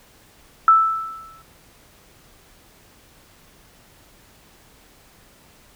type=tone with exponential decay; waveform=sine; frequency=1318.5 Hz; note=E6; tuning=in tune; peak=-7 dBFS; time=0.68-1.42 s; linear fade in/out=1 ms; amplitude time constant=160 ms; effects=pink hiss -52 dBFS RMS until 5.75 s